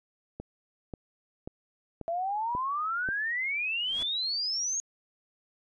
click train, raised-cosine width 2 ms, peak -24 dBFS, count 6, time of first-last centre 0.4-3.088 s, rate 1.86 Hz
sine exponential sweep, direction up, 659.3 to 6645 Hz, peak -28 dBFS, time 2.08-4.8 s, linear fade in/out 0 ms
pink noise with exponential growth, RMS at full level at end -40 dBFS, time 3.76-4.03 s, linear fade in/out 5 ms, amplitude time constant 58 ms
effects resampled to 22050 Hz

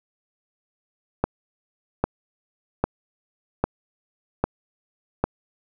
click train, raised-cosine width 1 ms, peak -5 dBFS, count 6, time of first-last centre 1.24-5.24 s, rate 1.25 Hz, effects none

